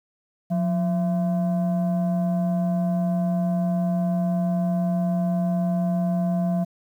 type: tone pair together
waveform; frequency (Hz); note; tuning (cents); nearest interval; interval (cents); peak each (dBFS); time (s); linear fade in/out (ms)
sine; 178.4 / 673.5; F3 / E5; +37 / +37; octave + major seventh; 2300; -19 / -26; 0.5-6.65; 20
effects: tanh soft clip ceiling -17 dBFS + 9-bit